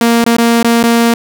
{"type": "tone with dropouts", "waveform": "sawtooth", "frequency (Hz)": 233.1, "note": "A#3", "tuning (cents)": 0, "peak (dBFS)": -3, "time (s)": [0.01, 1.14], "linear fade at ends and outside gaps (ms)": 2, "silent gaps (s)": [[0.241, 0.263], [0.368, 0.383], [0.63, 0.645], [0.829, 0.837]], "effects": []}